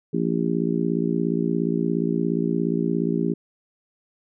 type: harmonic tone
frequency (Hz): 57.1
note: A#1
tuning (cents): -35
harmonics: 3 / 4 / 5 / 6 / 7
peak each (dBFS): -25 / -26 / -27 / -28 / -28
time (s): 0.13-3.34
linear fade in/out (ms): 10
effects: none